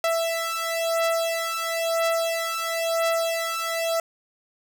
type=beating tone pair; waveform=sawtooth; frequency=662 / 662.99 Hz; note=E5 / E5; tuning=+7 / +10 cents; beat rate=0.99 Hz; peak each=-22 dBFS; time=0.04-4 s; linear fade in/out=2 ms; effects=none